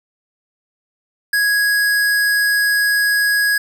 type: tone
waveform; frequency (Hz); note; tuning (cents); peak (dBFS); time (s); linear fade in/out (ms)
square; 1661.2; G#6; 0; -14; 1.33-3.58; 5
effects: none